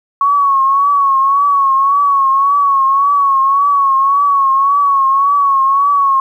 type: tone with vibrato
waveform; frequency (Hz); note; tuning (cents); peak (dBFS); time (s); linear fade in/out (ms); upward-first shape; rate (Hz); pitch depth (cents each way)
sine; 1108.7; C#6; 0; -8; 0.21-6.2; 2; triangle; 1.8; 65
effects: 8-bit